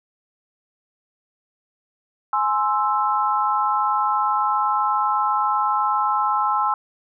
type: chord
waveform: sine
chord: Ab augmented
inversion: none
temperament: equal with one note detuned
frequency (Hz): 838.8 / 1046.5 / 1318.5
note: Ab5 / C6 / E6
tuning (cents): +17 / 0 / 0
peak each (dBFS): -22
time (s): 2.33-6.74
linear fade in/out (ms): 2
effects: none